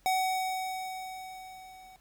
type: tone with level ramp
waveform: square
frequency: 751 Hz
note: F#5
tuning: 26 cents sharp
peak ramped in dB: -25 to -51 dBFS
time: 0.06-1.96 s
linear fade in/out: 0 ms
effects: added 43 Hz sine -66 dBFS peak until 2 s + pink hiss -66 dBFS RMS until 2 s